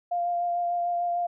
sine tone with vibrato, 698 Hz, F5, 1 cent flat, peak -24 dBFS, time 0.11-1.27 s, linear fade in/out 10 ms, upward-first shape sine, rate 6.7 Hz, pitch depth 14 cents each way, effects none

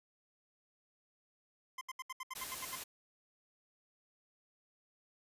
25% pulse tone bursts, 1040 Hz, C6, 11 cents flat, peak -37 dBFS, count 10, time 1.78-2.757 s, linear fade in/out 5 ms, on 32 ms, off 73 ms
white noise, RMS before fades -44 dBFS, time 2.35-2.84 s, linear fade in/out 10 ms
effects resampled to 32000 Hz

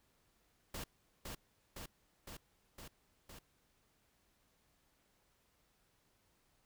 pink noise with echo, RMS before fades -44 dBFS, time 0.74-0.84 s, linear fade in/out 5 ms, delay 510 ms, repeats 5, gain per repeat -2 dB, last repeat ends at 3.39 s, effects pink hiss -75 dBFS RMS until 6.65 s

